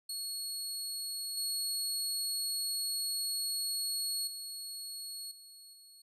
25% pulse tone with level steps, 4342 Hz, C#8, 37 cents flat, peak -32 / -28 / -36 / -47 / -50 dBFS, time 0.09-6.02 s, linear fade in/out 5 ms, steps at 1.37 / 4.27 / 5.31 / 5.73 s, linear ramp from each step 5 ms, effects none

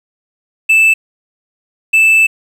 triangle tone bursts at uneven times, 2637 Hz, E7, in tune, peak -4 dBFS, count 2, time 0.69-0.94 / 1.93-2.27 s, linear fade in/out 10 ms, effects 7-bit

